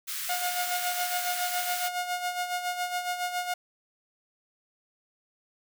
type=high-pass noise; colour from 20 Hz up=white; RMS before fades=-34 dBFS; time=0.07-1.89 s; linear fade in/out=20 ms; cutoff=1200 Hz; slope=48 dB/octave
type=tone with tremolo; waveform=sawtooth; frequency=717 Hz; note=F5; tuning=45 cents sharp; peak=-23 dBFS; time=0.29-3.54 s; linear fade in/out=5 ms; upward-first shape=sine; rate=7.2 Hz; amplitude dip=60%
effects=none